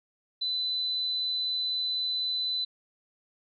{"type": "tone", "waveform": "sine", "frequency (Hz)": 4008, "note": "B7", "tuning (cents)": 25, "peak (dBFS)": -27, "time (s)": [0.41, 2.65], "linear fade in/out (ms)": 10, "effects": []}